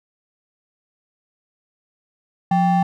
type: ring-modulated tone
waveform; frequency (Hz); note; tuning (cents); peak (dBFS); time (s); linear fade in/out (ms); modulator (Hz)
triangle; 482.9; B4; -39; -9; 2.51-2.83; 5; 305
effects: none